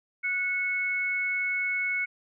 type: tone pair together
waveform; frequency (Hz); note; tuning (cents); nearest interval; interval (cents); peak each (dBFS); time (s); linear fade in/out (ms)
sine; 1469 / 2201; F#6 / C#7; -13 / -13; perfect fifth; 700; -34 / -26; 0.23-2.06; 20
effects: none